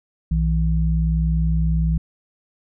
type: tone pair together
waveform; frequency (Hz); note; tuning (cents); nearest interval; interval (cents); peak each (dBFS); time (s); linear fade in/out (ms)
sine; 60.6 / 161.78; B1 / E3; -32 / -32; octave + perfect fourth; 1700; -18 / -20; 0.31-1.98; 5
effects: none